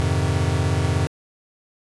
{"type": "chord", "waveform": "square", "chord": "F minor seventh", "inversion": "none", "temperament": "equal", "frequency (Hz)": [87.31, 103.83, 130.81, 155.56], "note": ["F2", "Ab2", "C3", "Eb3"], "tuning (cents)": [0, 0, 0, 0], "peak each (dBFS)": [-23, -25, -25, -28], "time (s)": [0, 1.07], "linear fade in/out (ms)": 0, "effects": ["resampled to 24000 Hz"]}